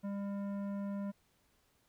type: tone with tanh clipping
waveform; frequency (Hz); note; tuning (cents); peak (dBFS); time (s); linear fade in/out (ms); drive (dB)
sine; 200; G3; +35; -38; 0.03-1.12; 20; 13
effects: pink hiss -73 dBFS RMS until 1.88 s